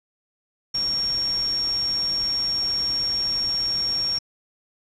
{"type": "tone in noise", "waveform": "sine", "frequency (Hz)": 5540, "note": "F8", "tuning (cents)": -15, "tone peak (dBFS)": -21, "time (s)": [0.74, 4.19], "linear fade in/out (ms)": 10, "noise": "pink", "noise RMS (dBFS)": -39, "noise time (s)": [0.74, 4.19], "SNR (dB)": 15, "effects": ["low-pass 10000 Hz 12 dB/octave"]}